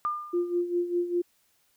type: tone with exponential decay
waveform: sine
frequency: 1203 Hz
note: D6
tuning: 41 cents sharp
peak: -23 dBFS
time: 0.05-0.61 s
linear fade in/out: 0 ms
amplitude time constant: 120 ms
type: tone with tremolo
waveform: sine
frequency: 350.1 Hz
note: F4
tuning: 4 cents sharp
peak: -22 dBFS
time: 0.33-1.22 s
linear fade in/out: 10 ms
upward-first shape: sine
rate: 5 Hz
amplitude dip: 70%
effects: white hiss -68 dBFS RMS until 1.76 s